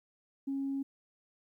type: tone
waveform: sine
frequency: 273.8 Hz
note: C#4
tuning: 21 cents flat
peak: -31 dBFS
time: 0.47-0.83 s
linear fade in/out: 10 ms
effects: tanh soft clip ceiling -27 dBFS + 12-bit

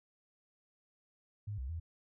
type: tone with pitch steps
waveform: sine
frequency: 103.7 / 64.6 / 82.7 Hz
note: G#2 / C2 / E2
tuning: -2 / -21 / +6 cents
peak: -37 dBFS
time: 1.47-1.8 s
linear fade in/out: 10 ms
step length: 110 ms
effects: none

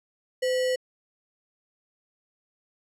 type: tone with sample-and-hold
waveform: sine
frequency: 510 Hz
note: C5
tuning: 44 cents flat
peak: -22 dBFS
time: 0.42-0.76 s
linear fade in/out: 10 ms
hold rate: 2450 Hz
effects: low-pass 9000 Hz 12 dB/octave

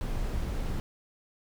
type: noise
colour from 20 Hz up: brown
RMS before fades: -31 dBFS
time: 0.01-0.8 s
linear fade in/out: 0 ms
effects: none

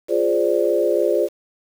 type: chord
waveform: sine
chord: D half-diminished seventh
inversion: first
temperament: equal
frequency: 349.2 / 415.3 / 523.3 / 587.3 Hz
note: F4 / Ab4 / C5 / D5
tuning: 0 / 0 / 0 / 0 cents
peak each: -21 dBFS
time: 0.08-1.29 s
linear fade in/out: 50 ms
effects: 7-bit

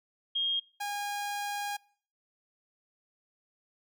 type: tone pair in turn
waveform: sine / sawtooth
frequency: 3238 / 816.8 Hz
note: G#7 / G#5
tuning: -45 / -29 cents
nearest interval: 2 octaves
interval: 2384 cents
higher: first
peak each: -27 / -29 dBFS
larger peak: first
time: 0.35-0.6 / 0.8-1.77 s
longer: second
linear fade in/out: 10 ms
effects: noise-tail reverb RT60 0.5 s tail -24 dB re dry

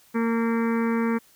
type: harmonic tone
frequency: 229.6 Hz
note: A#3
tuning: 26 cents flat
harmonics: 1 / 2 / 4 / 5 / 6 / 7 / 8 / 9 / 10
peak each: -22 / -28 / -34 / -36 / -38 / -39 / -40 / -41 / -42 dBFS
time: 0.14-1.19 s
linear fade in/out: 20 ms
effects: white hiss -57 dBFS RMS until 1.35 s

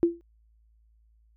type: tone with exponential decay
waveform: sine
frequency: 340.1 Hz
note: F4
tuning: 46 cents flat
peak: -14 dBFS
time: 0.03-0.21 s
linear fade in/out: 0 ms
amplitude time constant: 38 ms
effects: added 55 Hz sine -59 dBFS peak until 1.36 s

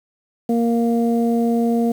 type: harmonic tone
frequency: 233.1 Hz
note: A#3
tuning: in tune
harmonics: 1 / 2 / 3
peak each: -16 / -22 / -26 dBFS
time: 0.49-1.92 s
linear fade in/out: 5 ms
effects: 7-bit

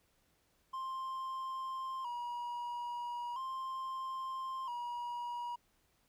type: tone with vibrato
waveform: triangle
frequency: 1005 Hz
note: B5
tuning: 30 cents sharp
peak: -36 dBFS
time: 0.73-5.56 s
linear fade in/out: 10 ms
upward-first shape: square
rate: 0.38 Hz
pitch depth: 79 cents each way
effects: pink hiss -74 dBFS RMS until 6.08 s

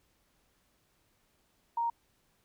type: tone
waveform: sine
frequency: 933 Hz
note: A#5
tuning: 1 cent sharp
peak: -28 dBFS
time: 1.77-1.9 s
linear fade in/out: 5 ms
effects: pink hiss -72 dBFS RMS until 2.44 s

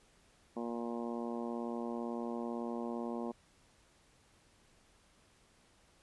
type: harmonic tone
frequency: 117.9 Hz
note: A#2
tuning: 20 cents sharp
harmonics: 2 / 3 / 4 / 5 / 6 / 7 / 8 / 9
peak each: -39 / -43 / -45 / -47 / -49 / -50 / -51 / -52 dBFS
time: 0.56-3.32 s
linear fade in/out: 10 ms
effects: pink hiss -67 dBFS RMS until 6.02 s + resampled to 24000 Hz

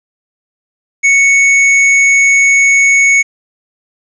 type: tone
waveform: square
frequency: 2217 Hz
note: C#7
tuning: in tune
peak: -6 dBFS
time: 1.03-3.23 s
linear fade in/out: 20 ms
effects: resampled to 16000 Hz + 7-bit

